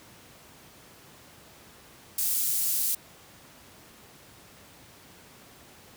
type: high-pass noise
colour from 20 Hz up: pink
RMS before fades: -27 dBFS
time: 2.18-2.95 s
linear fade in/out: 5 ms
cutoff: 10000 Hz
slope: 12 dB/octave
effects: pink hiss -52 dBFS RMS until 5.96 s + high-pass 80 Hz 12 dB/octave